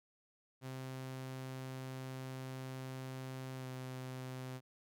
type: tone with pitch glide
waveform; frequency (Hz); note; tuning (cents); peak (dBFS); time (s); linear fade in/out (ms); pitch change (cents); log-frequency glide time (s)
sawtooth; 130.81 to 129.08; C3 to C3; 0 to -23; -39; 0.61-4.61; 50; -23; 3.56-3.66
effects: none